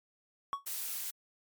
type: tone with exponential decay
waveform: triangle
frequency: 1116 Hz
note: C#6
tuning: 11 cents sharp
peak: -26 dBFS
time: 0.53-0.65 s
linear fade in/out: 0 ms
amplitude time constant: 24 ms
type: noise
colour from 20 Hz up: blue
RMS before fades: -38 dBFS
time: 0.66-1.11 s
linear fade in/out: 10 ms
effects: MP3 96 kbps